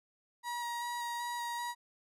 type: tone with vibrato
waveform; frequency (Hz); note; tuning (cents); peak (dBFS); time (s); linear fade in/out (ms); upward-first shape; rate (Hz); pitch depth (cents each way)
35% pulse; 954; A#5; +40; -34; 0.43-1.75; 50; square; 2.6; 10
effects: resampled to 32000 Hz